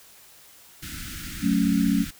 pink band-stop noise, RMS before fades -36 dBFS, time 0.82-2.11 s, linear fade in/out 10 ms, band 330 to 1300 Hz, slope 96 dB/octave
sine chord, F# minor, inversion none, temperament equal, 185 / 220 / 277.2 Hz, F#3 / A3 / C#4, 0 / 0 / 0 cents, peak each -23 dBFS, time 1.41-2.06 s, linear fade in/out 50 ms
effects white hiss -51 dBFS RMS until 2.19 s

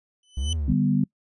sawtooth tone with exponential growth, 3011 Hz, F#7, 30 cents sharp, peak -22 dBFS, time 0.23-0.53 s, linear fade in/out 2 ms, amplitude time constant 65 ms
triangle exponential two-way sweep, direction up then down, 62.1 to 84.4 to 62.1 Hz, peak -22 dBFS, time 0.37-0.73 s, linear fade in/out 5 ms, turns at 0.53 s
sine chord, G major, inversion second, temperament equal with one note detuned, 147.94 / 196 / 246.9 Hz, D3 / G3 / B3, +13 / 0 / 0 cents, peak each -23 dBFS, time 0.68-1.04 s, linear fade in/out 5 ms
effects noise-tail reverb RT60 0.1 s tail -25 dB re dry + resampled to 24000 Hz

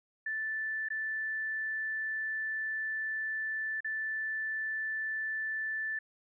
sine tone with dropouts, 1758 Hz, A6, 2 cents flat, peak -32 dBFS, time 0.26-5.99 s, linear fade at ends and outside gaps 5 ms, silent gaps 0.887-0.902 / 3.806-3.845 s, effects none

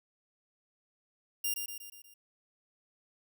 5% pulse tone with echo, 2800 Hz, F7, 4 cents sharp, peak -21 dBFS, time 1.44-1.54 s, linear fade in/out 5 ms, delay 120 ms, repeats 5, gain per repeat -5 dB, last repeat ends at 2.14 s, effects none

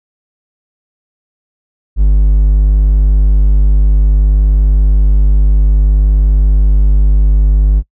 triangle tone, 50.3 Hz, G1, 45 cents sharp, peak -3 dBFS, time 1.96-7.83 s, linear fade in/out 50 ms, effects noise-tail reverb RT60 0.1 s tail -25 dB re dry

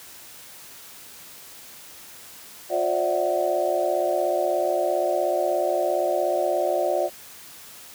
sine tone cluster, 355.1 / 532 / 589 / 665 / 745 Hz, F4 / C5 / D5 / E5 / F#5, +29 / +29 / +5 / +15 / +12 cents, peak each -28 / -29 / -24 / -27 / -28 dBFS, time 2.69-7.1 s, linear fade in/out 50 ms, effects white hiss -44 dBFS RMS until 7.94 s + high-pass 60 Hz 12 dB/octave

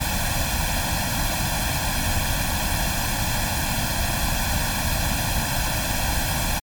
pink noise with comb filter, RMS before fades -23 dBFS, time 0-6.6 s, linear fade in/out 20 ms, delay 1.2 ms, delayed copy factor +1, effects MP3 96 kbps

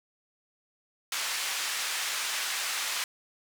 pink band-pass noise, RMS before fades -32 dBFS, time 1.12-3.04 s, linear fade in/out 2 ms, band 1500 to 10000 Hz, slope 12 dB/octave, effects none

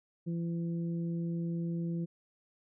harmonic tone, 168.9 Hz, E3, 42 cents sharp, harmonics 1 / 2 / 3, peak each -32 / -41 / -51 dBFS, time 0.26-2.06 s, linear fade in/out 20 ms, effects none

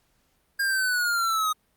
square linear sweep, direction down, 1620 to 1244.5 Hz, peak -23 dBFS, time 0.59-1.53 s, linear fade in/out 10 ms, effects pink hiss -68 dBFS RMS until 1.76 s + Opus 48 kbps

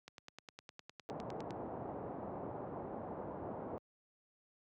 click train, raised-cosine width 0.2 ms, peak -32 dBFS, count 15, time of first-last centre 0.08-1.507 s, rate 9.81 Hz
white low-pass noise, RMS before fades -44 dBFS, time 1.09-3.78 s, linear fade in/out 0 ms, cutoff 820 Hz, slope 24 dB/octave
effects high-pass 100 Hz 12 dB/octave

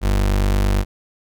35% pulse tone, 49 Hz, G1, in tune, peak -13 dBFS, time 0.01-0.85 s, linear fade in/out 50 ms, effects none

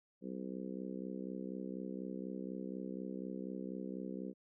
harmonic tone, 64.1 Hz, C2, 35 cents flat, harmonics 3 / 4 / 5 / 6 / 7 / 8, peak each -44 / -46 / -48 / -50 / -51 / -52 dBFS, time 0.21-4.34 s, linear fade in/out 50 ms, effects none

